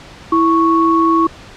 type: tone pair together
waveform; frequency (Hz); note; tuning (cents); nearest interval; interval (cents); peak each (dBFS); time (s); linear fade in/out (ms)
sine; 329.4 / 1108; E4 / C#6; -1 / -1; octave + major sixth; 2100; -12; 0.32-1.27; 5
effects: pink hiss -37 dBFS RMS until 1.56 s + low-pass 5000 Hz 12 dB/octave